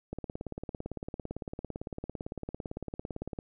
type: click train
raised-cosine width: 2 ms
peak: -23 dBFS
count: 59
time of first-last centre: 0.13-3.388 s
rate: 17.8 Hz
effects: none